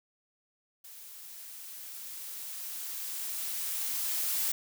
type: noise with level ramp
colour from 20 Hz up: blue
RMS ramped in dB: -49 to -30 dBFS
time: 0.84-4.52 s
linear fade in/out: 5 ms
effects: none